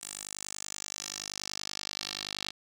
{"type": "tone with band-pass filter sweep", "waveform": "10% pulse", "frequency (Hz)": 50.5, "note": "G#1", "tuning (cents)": -48, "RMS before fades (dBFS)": -40, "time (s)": [0.01, 2.51], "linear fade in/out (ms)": 10, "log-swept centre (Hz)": [8500, 4000], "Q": 2.8, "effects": []}